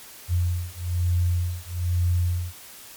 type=beating tone pair; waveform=sine; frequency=87.2 / 88.3 Hz; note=F2 / F2; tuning=-2 / +20 cents; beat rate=1.1 Hz; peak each=-24 dBFS; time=0.28-2.54 s; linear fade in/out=50 ms; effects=white hiss -44 dBFS RMS until 2.96 s + MP3 96 kbps